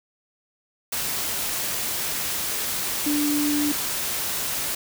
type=tone in noise; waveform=sine; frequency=293.7 Hz; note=D4; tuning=in tune; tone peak=-21 dBFS; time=3.06-3.72 s; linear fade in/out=5 ms; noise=white; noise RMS=-27 dBFS; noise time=0.92-4.75 s; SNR=+3 dB; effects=none